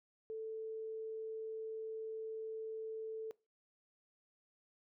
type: tone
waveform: sine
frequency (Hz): 441.6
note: A4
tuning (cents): +6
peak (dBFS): -40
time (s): 0.3-3.31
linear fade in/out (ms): 0
effects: noise-tail reverb RT60 0.3 s tail -22 dB re dry